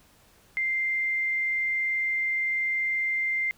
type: tone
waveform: sine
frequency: 2093 Hz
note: C7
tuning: in tune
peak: -24 dBFS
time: 0.57-3.51 s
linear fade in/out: 0 ms
effects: pink hiss -59 dBFS RMS until 3.57 s